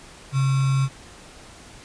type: tone with sample-and-hold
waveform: sine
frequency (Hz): 134.7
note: C#3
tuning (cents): -49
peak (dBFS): -17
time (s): 0.32-0.89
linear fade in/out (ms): 50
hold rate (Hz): 1225
effects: pink hiss -45 dBFS RMS until 1.84 s + resampled to 22050 Hz